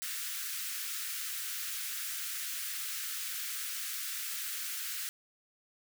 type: high-pass noise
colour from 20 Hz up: white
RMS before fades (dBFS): -38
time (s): 0.02-5.09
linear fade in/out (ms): 0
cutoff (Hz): 1300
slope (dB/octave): 48
effects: none